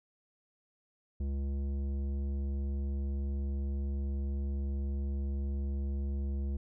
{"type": "tone with tanh clipping", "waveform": "sine", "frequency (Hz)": 69.3, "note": "C#2", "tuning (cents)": 0, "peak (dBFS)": -33, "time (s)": [1.2, 6.57], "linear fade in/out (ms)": 5, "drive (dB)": 12, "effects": []}